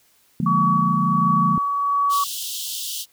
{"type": "chord", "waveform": "sine", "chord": "Bb dominant seventh", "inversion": "first", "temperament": "equal", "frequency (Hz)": [146.83, 174.61, 207.7, 233.1], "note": ["D3", "F3", "Ab3", "Bb3"], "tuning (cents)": [0, 0, 0, 0], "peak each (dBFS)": [-26, -22, -25, -26], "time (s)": [0.4, 1.58], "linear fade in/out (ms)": 2}
{"type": "tone with tremolo", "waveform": "sine", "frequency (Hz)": 1133, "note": "C#6", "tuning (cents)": 37, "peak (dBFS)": -16, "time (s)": [0.46, 2.24], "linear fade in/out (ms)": 5, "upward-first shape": "sine", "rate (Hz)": 1.4, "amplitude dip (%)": 35}
{"type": "high-pass noise", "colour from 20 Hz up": "pink", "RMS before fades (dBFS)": -29, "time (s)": [2.09, 3.06], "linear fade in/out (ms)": 50, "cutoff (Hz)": 2900, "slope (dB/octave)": 96}
{"effects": ["white hiss -59 dBFS RMS until 3.12 s"]}